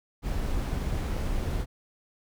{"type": "noise", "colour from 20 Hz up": "brown", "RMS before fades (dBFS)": -29, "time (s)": [0.22, 1.66], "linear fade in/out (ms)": 50, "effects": []}